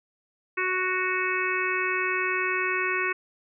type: harmonic tone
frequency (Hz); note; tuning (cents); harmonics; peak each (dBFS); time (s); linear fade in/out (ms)
370; F#4; 0; 1 / 3 / 4 / 5 / 6 / 7; -31 / -31 / -31 / -31 / -31 / -31; 0.57-3.13; 10
effects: none